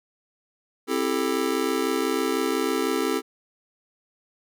square chord, A minor seventh, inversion first, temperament just, 264 / 330 / 396 / 440 Hz, C4 / E4 / G4 / A4, +16 / +2 / +18 / 0 cents, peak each -29 dBFS, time 0.87-3.22 s, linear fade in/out 50 ms, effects none

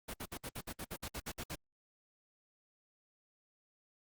pink noise bursts, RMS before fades -42 dBFS, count 13, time 0.08-1.556 s, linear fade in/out 10 ms, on 60 ms, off 58 ms, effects Opus 32 kbps

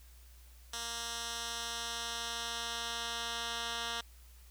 10% pulse tone with band-pass filter sweep, 233.1 Hz, A#3, in tune, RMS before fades -39 dBFS, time 0.73-4.01 s, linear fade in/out 5 ms, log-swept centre 5700 to 3500 Hz, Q 0.97, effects added 60 Hz sine -54 dBFS peak until 4.5 s + white hiss -63 dBFS RMS until 4.5 s

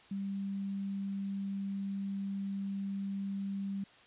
sine tone, 196.9 Hz, G3, 8 cents sharp, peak -34 dBFS, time 0.11-3.84 s, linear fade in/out 5 ms, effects white hiss -59 dBFS RMS until 4.06 s + resampled to 8000 Hz

